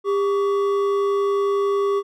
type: tone pair together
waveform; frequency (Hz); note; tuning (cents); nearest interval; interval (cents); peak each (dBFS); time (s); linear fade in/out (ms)
triangle; 400 / 1129; G4 / C#6; +35 / +31; octave + tritone; 1796; -16 / -25; 0.04-2.03; 50
effects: none

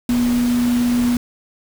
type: tone in noise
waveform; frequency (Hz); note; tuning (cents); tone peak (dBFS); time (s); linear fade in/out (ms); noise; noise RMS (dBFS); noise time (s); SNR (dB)
sine; 242.5; B3; -31; -14; 0.09-1.17; 2; pink; -29; 0.09-1.17; +12
effects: none

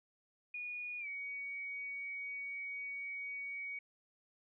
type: tone with pitch glide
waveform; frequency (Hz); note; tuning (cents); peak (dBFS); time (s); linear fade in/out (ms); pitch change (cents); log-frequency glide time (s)
sine; 2453 to 2249; D#7 to C#7; -25 to +24; -40; 0.54-3.79; 5; -151; 0.99-1.08
effects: none

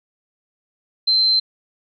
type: tone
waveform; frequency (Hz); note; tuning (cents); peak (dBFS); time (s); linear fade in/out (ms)
sine; 4105; C8; -34; -13; 1.07-1.4; 10
effects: none

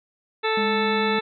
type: harmonic tone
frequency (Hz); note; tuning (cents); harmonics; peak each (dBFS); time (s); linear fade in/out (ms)
440; A4; 0; 1 / 2 / 3 / 4 / 5 / 6 / 8 / 9; -24 / -27 / -29 / -30 / -31 / -32 / -33 / -34; 0.43-1.21; 20
type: tone with vibrato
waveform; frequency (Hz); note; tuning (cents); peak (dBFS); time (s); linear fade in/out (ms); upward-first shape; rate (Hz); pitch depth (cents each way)
triangle; 207; G#3; -5; -24; 0.57-1.19; 5; sine; 9; 12
effects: none

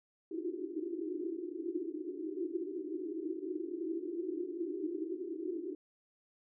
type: band-pass noise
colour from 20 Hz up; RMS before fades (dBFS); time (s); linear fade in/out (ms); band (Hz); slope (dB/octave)
pink; -39; 0.31-5.75; 5; 310 to 380; 96
effects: none

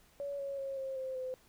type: tone with pitch steps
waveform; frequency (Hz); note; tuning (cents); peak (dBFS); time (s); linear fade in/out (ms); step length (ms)
sine; 565 / 554.3 / 543.9 / 533.6 / 523.5 / 513.6; C#5 / C#5 / C#5 / C5 / C5 / C5; +33 / 0 / -33 / +34 / +1 / -32; -36; 0.2-1.34; 0; 190
effects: pink hiss -65 dBFS RMS until 1.48 s

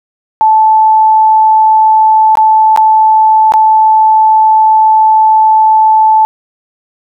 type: tone with dropouts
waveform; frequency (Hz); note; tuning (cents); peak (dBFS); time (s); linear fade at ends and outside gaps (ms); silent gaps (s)
sine; 873; A5; -14; -3; 0.41-6.25; 0; 2.354-2.372 / 2.762-2.774 / 3.521-3.538
effects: none

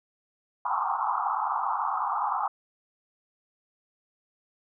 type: band-pass noise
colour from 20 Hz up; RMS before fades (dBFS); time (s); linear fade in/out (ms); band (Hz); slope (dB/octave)
pink; -28; 0.65-2.48; 5; 760 to 1300; 96
effects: none

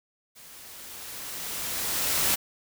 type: noise with level ramp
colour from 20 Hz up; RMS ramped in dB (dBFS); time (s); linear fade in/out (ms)
white; -49 to -23; 0.35-2.36; 20
effects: none

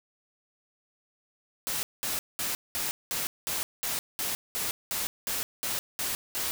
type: noise bursts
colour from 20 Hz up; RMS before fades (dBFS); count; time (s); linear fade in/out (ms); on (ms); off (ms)
white; -31; 14; 1.67-6.51; 0; 160; 200
effects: none

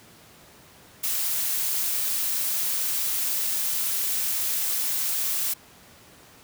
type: noise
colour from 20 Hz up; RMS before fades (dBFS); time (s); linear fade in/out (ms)
blue; -26; 1.03-5.54; 10
effects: pink hiss -51 dBFS RMS until 6.43 s + high-pass 80 Hz 12 dB/octave

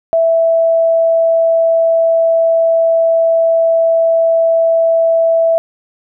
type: tone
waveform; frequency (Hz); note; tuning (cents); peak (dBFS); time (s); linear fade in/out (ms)
sine; 659.3; E5; 0; -8; 0.13-5.58; 0
effects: none

